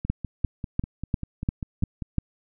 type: two click trains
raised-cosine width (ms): 5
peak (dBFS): -10 / -18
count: 7 / 11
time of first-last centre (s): 0.1-2.183 / 0.05-2.022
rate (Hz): 2.88 / 5.07
effects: none